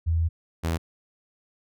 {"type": "tone pair in turn", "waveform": ["sine", "sawtooth"], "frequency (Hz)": [82.41, 82.41], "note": ["E2", "E2"], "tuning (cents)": [0, 0], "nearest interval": "unison", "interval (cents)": 0, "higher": "neither", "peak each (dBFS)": -20, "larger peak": "neither", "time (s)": [[0.06, 0.29], [0.63, 0.78]], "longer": "first", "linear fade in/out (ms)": 20, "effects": []}